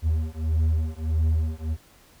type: beating tone pair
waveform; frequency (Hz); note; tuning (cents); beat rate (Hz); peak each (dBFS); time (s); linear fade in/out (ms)
triangle; 78.4 / 80; D#2 / D#2; +14 / +49; 1.6; -22; 0.02-1.77; 50
effects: pink hiss -55 dBFS RMS until 2.2 s